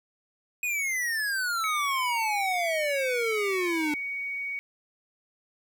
square exponential sweep, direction down, 2516 to 293.7 Hz, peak -27 dBFS, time 0.63-3.94 s, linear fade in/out 2 ms
sine tone, 2243 Hz, C#7, 20 cents sharp, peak -30 dBFS, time 1.64-4.59 s, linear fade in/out 0 ms
effects 10-bit

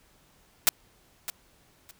white noise with echo, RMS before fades -19 dBFS, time 0.67-0.69 s, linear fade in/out 0 ms, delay 610 ms, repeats 2, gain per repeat -14 dB, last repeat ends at 1.91 s, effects pink hiss -62 dBFS RMS until 1.99 s

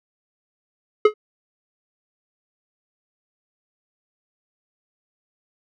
square tone with exponential decay, 424.2 Hz, G#4, 37 cents sharp, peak -7 dBFS, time 1.05-1.14 s, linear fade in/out 5 ms, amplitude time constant 18 ms, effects low-pass 2000 Hz 12 dB/octave

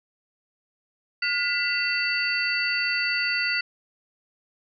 sine tone cluster, 1432 / 1992 / 2699 / 4564 Hz, F6 / B6 / E7 / C#8, +43 / +14 / +40 / +50 cents, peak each -28 dBFS, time 1.22-3.61 s, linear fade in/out 5 ms, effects none

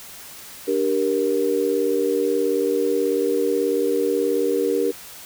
sine chord, G minor, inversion second, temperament just, 294 / 392 / 470.4 Hz, D4 / G4 / Bb4, +2 / 0 / +16 cents, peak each -25 / -22 / -21 dBFS, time 0.67-4.92 s, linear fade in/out 20 ms, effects white hiss -40 dBFS RMS until 5.25 s

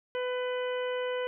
harmonic tone with a mistuned harmonic, 500 Hz, B4, 21 cents sharp, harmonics 1 / 2 / 3 / 4 / 5 / 6, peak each -30 / -40 / -41 / -44 / -48 / -44 dBFS, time 0.15-1.27 s, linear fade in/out 0 ms, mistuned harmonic 5, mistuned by -22 cents, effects none

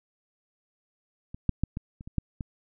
clicks, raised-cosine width 5 ms, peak -26 / -10 / -12 / -20 / -30 / -28 / -13 / -21 dBFS, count 8, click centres 1.345 / 1.493 / 1.636 / 1.771 / 2.009 / 2.075 / 2.183 / 2.408 s, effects none

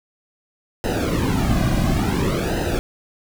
brown noise with flanger, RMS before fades -20 dBFS, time 0.84-2.79 s, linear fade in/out 0 ms, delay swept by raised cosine 0.88 to 2.28 ms, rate 0.57 Hz, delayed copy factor -0.85, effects none

